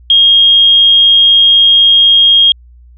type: tone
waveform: sine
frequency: 3248 Hz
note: G#7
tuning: 39 cents flat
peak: -3 dBFS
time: 0.1-2.52 s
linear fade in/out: 2 ms
effects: added 60 Hz sine -36 dBFS peak until 2.97 s